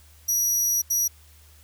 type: tone bursts at uneven times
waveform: sawtooth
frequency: 5800 Hz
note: F#8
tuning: 35 cents flat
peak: -18 dBFS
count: 2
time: 0.28-0.82 / 0.9-1.08 s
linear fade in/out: 10 ms
effects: added 76 Hz sine -51 dBFS peak until 1.63 s + white hiss -56 dBFS RMS until 1.63 s